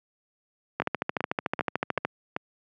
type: two click trains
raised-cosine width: 0.5 ms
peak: -10 / -12 dBFS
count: 18 / 5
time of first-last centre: 0.8-2.05 / 0.82-2.364 s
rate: 13.6 / 2.59 Hz
effects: high-pass 150 Hz 12 dB/octave